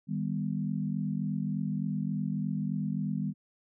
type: chord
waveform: sine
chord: Eb augmented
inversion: none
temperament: equal with one note detuned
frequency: 155.56 / 198.96 / 246.9 Hz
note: Eb3 / G3 / B3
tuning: 0 / +26 / 0 cents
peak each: -33 / -32 / -36 dBFS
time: 0.07-3.34 s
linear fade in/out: 50 ms
effects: none